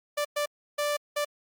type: tone bursts at uneven times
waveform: sawtooth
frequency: 587.3 Hz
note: D5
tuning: in tune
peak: -22 dBFS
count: 4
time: 0.17-0.25 / 0.36-0.46 / 0.78-0.97 / 1.16-1.25 s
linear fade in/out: 10 ms
effects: Opus 48 kbps